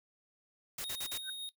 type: noise bursts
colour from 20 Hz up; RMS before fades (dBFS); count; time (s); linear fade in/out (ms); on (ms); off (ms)
white; -40; 4; 0.78-1.178; 5; 65; 46
type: tone with tremolo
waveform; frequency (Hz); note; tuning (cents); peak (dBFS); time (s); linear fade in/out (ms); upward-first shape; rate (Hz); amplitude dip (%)
square; 3729; A#7; 0; -38; 0.84-1.49; 0; triangle; 7.1; 35
type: tone with exponential growth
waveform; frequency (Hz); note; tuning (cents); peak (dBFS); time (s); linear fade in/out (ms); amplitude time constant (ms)
sine; 1537; G6; -35; -38; 1.21-1.3; 5; 18
effects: noise-tail reverb RT60 0.1 s tail -19 dB re dry